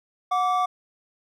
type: tone pair together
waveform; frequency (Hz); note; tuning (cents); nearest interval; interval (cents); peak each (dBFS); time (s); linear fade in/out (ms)
triangle; 731.4 / 1161; F#5 / D6; -20 / -20; minor sixth; 800; -21; 0.31-0.66; 10
effects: none